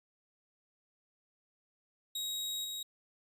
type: tone with level steps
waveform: sawtooth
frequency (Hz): 3800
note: A#7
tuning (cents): +33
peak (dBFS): -32 / -35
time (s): 2.15-2.83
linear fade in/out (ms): 5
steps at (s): 2.64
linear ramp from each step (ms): 10
effects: resampled to 32000 Hz